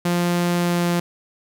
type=tone with pitch glide; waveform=sawtooth; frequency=174.61 to 173.6 Hz; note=F3 to F3; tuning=0 to -10 cents; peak=-14 dBFS; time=0.05-1 s; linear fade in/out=5 ms; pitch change=-10 cents; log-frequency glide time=0.58-0.87 s; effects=none